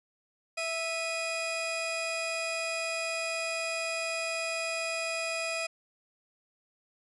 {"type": "tone pair together", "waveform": "sawtooth", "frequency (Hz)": [657.1, 2481], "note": ["E5", "D#7"], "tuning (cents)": [-6, -6], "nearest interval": "octave + major seventh", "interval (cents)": 2300, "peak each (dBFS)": [-30, -30], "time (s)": [0.57, 5.67], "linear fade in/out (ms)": 10, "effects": ["resampled to 24000 Hz", "11-bit"]}